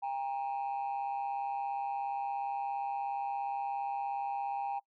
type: tone pair together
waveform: sine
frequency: 801 / 938.1 Hz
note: G5 / A#5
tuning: +37 / +11 cents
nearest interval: minor third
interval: 274 cents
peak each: -32 / -37 dBFS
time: 0.02-4.8 s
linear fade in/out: 20 ms
effects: noise-tail reverb RT60 0.1 s tail -25 dB re dry + tanh soft clip ceiling -30 dBFS